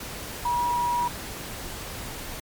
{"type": "tone in noise", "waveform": "sine", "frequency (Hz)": 963, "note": "B5", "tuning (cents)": -44, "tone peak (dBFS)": -22, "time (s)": [0.45, 1.08], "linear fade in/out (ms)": 5, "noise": "pink", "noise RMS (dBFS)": -36, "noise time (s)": [0, 2.4], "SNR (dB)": 11, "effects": ["MP3 96 kbps"]}